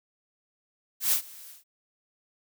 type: noise with ADSR envelope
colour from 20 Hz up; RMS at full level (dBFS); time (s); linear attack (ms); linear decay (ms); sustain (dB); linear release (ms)
blue; -22; 1-1.64; 120; 95; -24; 140
effects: none